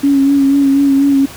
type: tone with vibrato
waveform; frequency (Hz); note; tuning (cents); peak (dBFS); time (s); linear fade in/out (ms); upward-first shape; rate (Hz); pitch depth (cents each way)
sine; 277.2; C#4; 0; -7; 0.03-1.26; 10; sine; 4.1; 30
effects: pink hiss -32 dBFS RMS until 1.36 s + high-pass 60 Hz 12 dB/octave